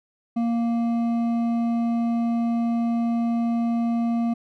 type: tone with hard clipping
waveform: triangle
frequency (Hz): 233.1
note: A#3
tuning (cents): 0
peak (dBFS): -22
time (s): 0.36-4.34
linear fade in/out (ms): 10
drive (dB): 11
effects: none